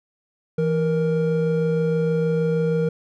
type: tone pair together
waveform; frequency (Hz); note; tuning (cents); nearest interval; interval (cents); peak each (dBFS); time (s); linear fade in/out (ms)
triangle; 164.83 / 468.1; E3 / A#4; 0 / +7; octave + tritone; 1807; -19; 0.58-2.89; 5
effects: none